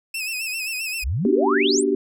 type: tone with vibrato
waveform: sawtooth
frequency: 2595 Hz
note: E7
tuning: 28 cents flat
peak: -22 dBFS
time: 0.14-1.04 s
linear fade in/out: 5 ms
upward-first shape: sine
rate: 7.6 Hz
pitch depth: 80 cents each way
type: exponential sweep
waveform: sine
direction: up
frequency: 47.28 to 10010 Hz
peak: -20 dBFS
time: 1.02-1.84 s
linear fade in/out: 50 ms
type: chord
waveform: sine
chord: G major seventh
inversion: first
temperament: equal with one note detuned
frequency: 243.3 / 293.7 / 370 / 392 Hz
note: B3 / D4 / F#4 / G4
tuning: -26 / 0 / 0 / 0 cents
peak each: -26 / -23 / -25 / -20 dBFS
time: 1.25-1.95 s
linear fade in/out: 2 ms
effects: none